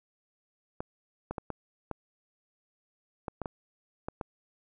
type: clicks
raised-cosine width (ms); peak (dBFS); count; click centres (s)
1; -20; 10; 0.805 / 1.31 / 1.382 / 1.503 / 1.913 / 3.282 / 3.417 / 3.458 / 4.085 / 4.212
effects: none